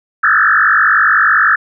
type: tone with frequency modulation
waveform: sine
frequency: 1527 Hz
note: G6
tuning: 46 cents flat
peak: -7 dBFS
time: 0.23-1.56 s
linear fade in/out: 10 ms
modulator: 50 Hz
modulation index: 5.2
effects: none